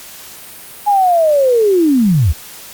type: linear sweep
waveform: sine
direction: down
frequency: 839 to 64.2 Hz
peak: -8 dBFS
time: 0.86-2.33 s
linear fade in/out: 20 ms
effects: white hiss -34 dBFS RMS until 2.73 s + Opus 48 kbps